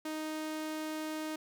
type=tone; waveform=sawtooth; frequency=311.1 Hz; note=D#4; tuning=in tune; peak=-32 dBFS; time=0.05-1.36 s; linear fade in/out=5 ms; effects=none